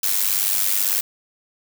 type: noise with amplitude modulation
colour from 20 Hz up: blue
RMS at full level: -17 dBFS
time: 0.03-1.01 s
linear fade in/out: 5 ms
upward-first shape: sine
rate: 98.2 Hz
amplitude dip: 75%
effects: none